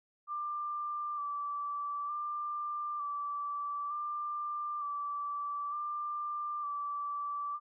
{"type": "tone with vibrato", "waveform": "sine", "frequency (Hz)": 1174.7, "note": "D6", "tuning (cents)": 0, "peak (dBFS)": -34, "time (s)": [0.27, 7.6], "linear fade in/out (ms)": 50, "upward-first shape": "square", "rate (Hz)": 0.55, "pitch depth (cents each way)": 22, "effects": []}